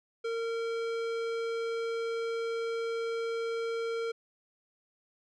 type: tone with tanh clipping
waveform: sine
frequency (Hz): 458.9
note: A#4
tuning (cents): -27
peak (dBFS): -33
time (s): 0.24-4.12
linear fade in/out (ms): 10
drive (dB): 18
effects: none